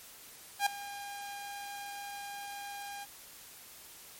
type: tone with ADSR envelope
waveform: sawtooth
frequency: 807 Hz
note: G#5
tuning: 50 cents flat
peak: -20 dBFS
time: 0.59-3.06 s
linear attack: 74 ms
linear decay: 3 ms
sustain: -17 dB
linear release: 33 ms
effects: white hiss -52 dBFS RMS until 4.19 s + MP3 64 kbps